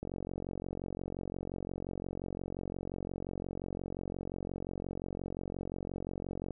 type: click train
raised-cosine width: 2 ms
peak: -25 dBFS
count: 297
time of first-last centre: 0.03-6.507 s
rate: 45.7 Hz
effects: none